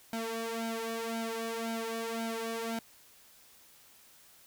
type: tone with flanger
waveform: sawtooth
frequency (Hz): 227.3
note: A#3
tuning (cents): -43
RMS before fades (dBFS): -36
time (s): 0.13-2.79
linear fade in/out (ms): 2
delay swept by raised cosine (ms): 1.3 to 2.7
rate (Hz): 1.9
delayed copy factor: +0.85
effects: white hiss -59 dBFS RMS until 4.46 s